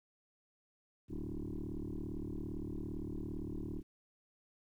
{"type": "tone with frequency modulation", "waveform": "sine", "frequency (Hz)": 147.9, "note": "D3", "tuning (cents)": 13, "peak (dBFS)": -37, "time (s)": [1.08, 3.83], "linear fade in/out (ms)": 50, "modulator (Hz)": 37.6, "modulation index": 5.5, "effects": ["tanh soft clip ceiling -35 dBFS", "12-bit"]}